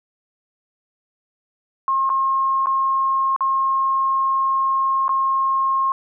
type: tone with dropouts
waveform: sine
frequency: 1073 Hz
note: C6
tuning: 43 cents sharp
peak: -16 dBFS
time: 1.88-5.92 s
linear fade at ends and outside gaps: 1 ms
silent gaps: 2.093-2.1 / 2.659-2.669 / 3.363-3.407 / 5.081-5.092 s
effects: none